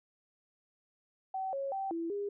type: tone with pitch steps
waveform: sine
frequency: 763 / 549 / 776 / 333.2 / 405.8 Hz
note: G5 / C#5 / G5 / E4 / G#4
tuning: -47 / -17 / -18 / +19 / -40 cents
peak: -33 dBFS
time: 1.34-2.29 s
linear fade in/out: 5 ms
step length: 190 ms
effects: none